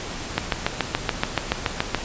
click train, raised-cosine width 0.3 ms, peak -3 dBFS, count 12, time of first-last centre 0.38-1.947 s, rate 7.02 Hz, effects pink hiss -32 dBFS RMS until 2.04 s + resampled to 16000 Hz

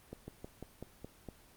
slowing click train, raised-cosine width 2 ms, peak -30 dBFS, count 7, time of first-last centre 0.13-1.287 s, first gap 150 ms, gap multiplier 1.1, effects pink hiss -61 dBFS RMS until 1.56 s + Opus 24 kbps

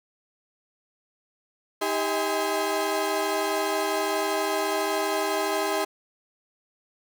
35% pulse tone cluster, 315.5 / 396.9 / 636 / 826 / 1029 Hz, D#4 / G4 / D#5 / G#5 / C6, +24 / +22 / +38 / -10 / -29 cents, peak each -32 / -27 / -28 / -30 / -30 dBFS, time 1.81-5.85 s, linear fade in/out 10 ms, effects none

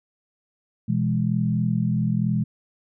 sine chord, E major, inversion second, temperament equal with one note detuned, 123.47 / 166.73 / 207.7 Hz, B2 / E3 / G#3, 0 / +20 / 0 cents, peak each -24 dBFS, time 0.88-2.44 s, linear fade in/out 10 ms, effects none

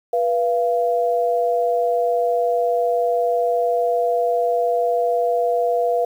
sine tone pair together, 486.7 / 687 Hz, B4 / F5, -25 / -29 cents, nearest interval tritone, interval 596 cents, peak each -19 dBFS, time 0.13-6.05 s, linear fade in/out 5 ms, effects 8-bit

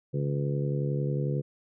harmonic tone, 71.1 Hz, C#2, 45 cents sharp, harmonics 2 / 3 / 4 / 5 / 6 / 7, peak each -27 / -38 / -41 / -37 / -38 / -37 dBFS, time 0.13-1.42 s, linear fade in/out 20 ms, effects none

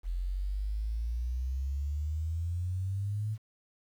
sine exponential sweep, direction up, 42.6 to 110 Hz, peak -30 dBFS, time 0.03-3.38 s, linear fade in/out 50 ms, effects 10-bit

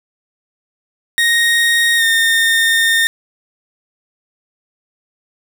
30% pulse tone with pitch glide, 1864.7 to 1825.3 Hz, A#6 to A#6, 0 to -37 cents, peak -8 dBFS, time 1.18-3.07 s, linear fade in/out 0 ms, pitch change -37 cents, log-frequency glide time 1.97-2.03 s, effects none

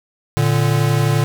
square tone pair together, 115.38 / 146.83 Hz, A#2 / D3, -17 / 0 cents, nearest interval major third, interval 417 cents, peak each -17 dBFS, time 0.37-1.24 s, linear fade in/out 0 ms, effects none

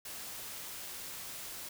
white noise, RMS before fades -44 dBFS, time 0.05-1.69 s, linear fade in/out 5 ms, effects none

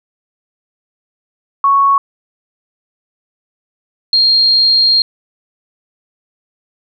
sine tone pair in turn, 1108.7 / 4221 Hz, C#6 / C8, 0 / +14 cents, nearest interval octave + major seventh, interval 2314 cents, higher second, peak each -7 dBFS, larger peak neither, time 1.64-1.98 / 4.13-5.02 s, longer second, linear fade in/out 2 ms, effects none

